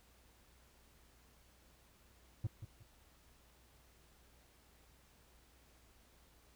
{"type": "tone with echo", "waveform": "triangle", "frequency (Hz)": 107.9, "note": "A2", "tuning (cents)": -33, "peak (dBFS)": -31, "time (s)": [2.44, 2.47], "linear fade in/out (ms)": 5, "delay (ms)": 180, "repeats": 2, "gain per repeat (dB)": -11, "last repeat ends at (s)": 2.83, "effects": ["added 60 Hz sine -68 dBFS peak until 6.55 s", "pink hiss -68 dBFS RMS until 6.55 s"]}